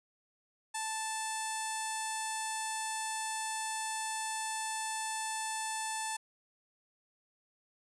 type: tone with low-pass filter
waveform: sawtooth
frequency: 880 Hz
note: A5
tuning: in tune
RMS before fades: -37 dBFS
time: 0.74-6.17 s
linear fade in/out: 10 ms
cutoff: 8700 Hz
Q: 5.3
effects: none